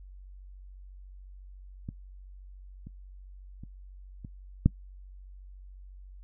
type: clicks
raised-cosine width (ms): 5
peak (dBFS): -23 / -30 / -30 / -28 / -7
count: 5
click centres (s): 1.889 / 2.87 / 3.636 / 4.248 / 4.66
effects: noise-tail reverb RT60 0.1 s tail -22 dB re dry + added 47 Hz sine -45 dBFS peak until 6.23 s